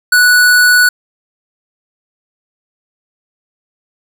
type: tone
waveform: square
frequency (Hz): 1476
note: F#6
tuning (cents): -5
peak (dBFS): -6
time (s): 0.12-0.89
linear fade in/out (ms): 5
effects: none